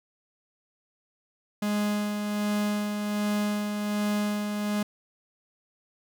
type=tone with tremolo; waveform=45% pulse; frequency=208 Hz; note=G#3; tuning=3 cents sharp; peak=-24 dBFS; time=1.62-4.83 s; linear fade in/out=5 ms; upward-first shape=sine; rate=1.3 Hz; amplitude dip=40%; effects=none